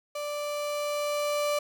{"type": "tone with level ramp", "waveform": "35% pulse", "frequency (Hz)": 587.3, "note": "D5", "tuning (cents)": 0, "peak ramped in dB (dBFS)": [-30, -23], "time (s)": [0.15, 1.59], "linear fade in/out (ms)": 5, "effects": []}